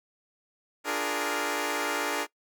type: chord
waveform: 10% pulse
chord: Bb dominant seventh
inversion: first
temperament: equal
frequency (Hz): 293.7 / 349.2 / 415.3 / 466.2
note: D4 / F4 / Ab4 / Bb4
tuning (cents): 0 / 0 / 0 / 0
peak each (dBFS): -24 / -28 / -25 / -25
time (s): 0.84-2.27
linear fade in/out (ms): 50
effects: noise-tail reverb RT60 0.1 s tail -20 dB re dry